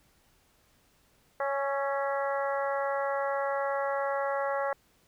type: harmonic tone with a mistuned harmonic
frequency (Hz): 277.7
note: C#4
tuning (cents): +3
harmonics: 2 / 3 / 4 / 5 / 6 / 7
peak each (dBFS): -30 / -34 / -36 / -38 / -40 / -41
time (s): 1.4-4.73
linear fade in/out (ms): 2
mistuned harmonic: 5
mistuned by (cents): -35
effects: pink hiss -66 dBFS RMS until 5.07 s